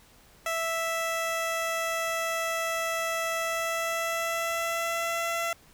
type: tone with pitch glide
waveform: 15% pulse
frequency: 659.3 to 673.5 Hz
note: E5 to E5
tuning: 0 to +37 cents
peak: -21 dBFS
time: 0.46-5.53 s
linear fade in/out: 2 ms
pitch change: +37 cents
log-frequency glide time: 3.4-5.35 s
effects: pink hiss -57 dBFS RMS until 5.73 s